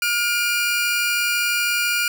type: tone pair together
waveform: sawtooth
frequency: 1422 / 2394 Hz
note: F6 / D7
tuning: +31 / +33 cents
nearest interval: major sixth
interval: 902 cents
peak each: -18 dBFS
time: 0.02-2.08 s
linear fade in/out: 2 ms
effects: none